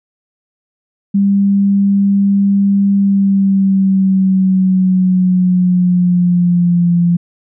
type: tone with pitch glide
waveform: sine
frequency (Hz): 198.7 to 172.98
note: G3 to F3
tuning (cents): +24 to -16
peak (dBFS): -8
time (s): 1.14-7.17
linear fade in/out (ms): 10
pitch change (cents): -240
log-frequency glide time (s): 2.95-6.93
effects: none